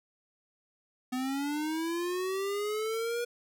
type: linear sweep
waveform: square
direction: up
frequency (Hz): 250 to 481.5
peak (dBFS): -31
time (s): 1.12-3.25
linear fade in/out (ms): 10
effects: none